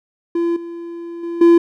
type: tone with level steps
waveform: triangle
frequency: 340 Hz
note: F4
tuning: 46 cents flat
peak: -13 / -25 / -20 / -4 dBFS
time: 0.35-1.58 s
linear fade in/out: 5 ms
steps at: 0.56 / 1.23 / 1.41 s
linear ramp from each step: 5 ms
effects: none